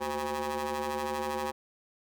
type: ring-modulated tone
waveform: 20% pulse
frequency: 146.83 Hz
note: D3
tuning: in tune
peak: -23 dBFS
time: 0-1.52 s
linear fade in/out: 20 ms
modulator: 667 Hz
effects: none